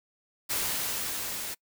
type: noise with level ramp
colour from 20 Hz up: white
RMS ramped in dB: -29 to -36 dBFS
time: 0.49-1.55 s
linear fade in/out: 20 ms
effects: noise-tail reverb RT60 0.1 s tail -26 dB re dry